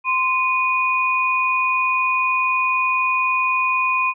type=tone pair together; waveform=sine; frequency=1038.1 / 2469 Hz; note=C6 / D#7; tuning=-14 / -14 cents; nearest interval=octave + minor third; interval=1500 cents; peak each=-19 dBFS; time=0.04-4.14 s; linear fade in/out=50 ms; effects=none